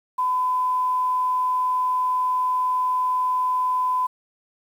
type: tone with quantisation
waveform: sine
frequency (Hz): 1009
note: B5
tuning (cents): +37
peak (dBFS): -19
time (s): 0.18-4.07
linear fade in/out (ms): 10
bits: 8
effects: none